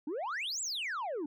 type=exponential two-way sweep; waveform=sine; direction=up then down; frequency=274.7 to 8040 to 274.7 Hz; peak=-31 dBFS; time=0.07-1.26 s; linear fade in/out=5 ms; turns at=0.61 s; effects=tanh soft clip ceiling -33 dBFS